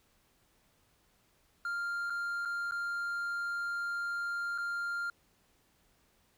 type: tone with dropouts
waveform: triangle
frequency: 1396.9 Hz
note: F6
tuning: in tune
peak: -31 dBFS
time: 1.65-5.1 s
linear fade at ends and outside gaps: 2 ms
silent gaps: 2.099-2.103 / 2.452-2.456 / 2.711-2.72 / 4.579-4.583 s
effects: pink hiss -70 dBFS RMS until 6.37 s